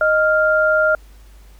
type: tone pair together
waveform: sine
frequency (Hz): 621.7 / 1396.9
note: D#5 / F6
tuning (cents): -2 / 0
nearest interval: octave + major second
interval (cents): 1402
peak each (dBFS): -15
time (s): 0.01-0.95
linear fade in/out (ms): 2
effects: added 50 Hz sine -41 dBFS peak until 1.59 s + pink hiss -53 dBFS RMS until 1.59 s